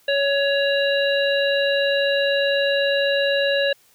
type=harmonic tone; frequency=559 Hz; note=C#5; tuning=14 cents sharp; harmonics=1 / 3 / 5 / 7; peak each=-19 / -24 / -26 / -27 dBFS; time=0.08-3.73 s; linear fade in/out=5 ms; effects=white hiss -57 dBFS RMS until 3.94 s